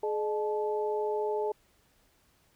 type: tone cluster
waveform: sine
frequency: 423.1 / 610 / 866 Hz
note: G#4 / D#5 / A5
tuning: +32 / -34 / -28 cents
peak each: -29 / -37 / -35 dBFS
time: 0.03-1.52 s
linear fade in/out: 5 ms
effects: pink hiss -67 dBFS RMS until 2.55 s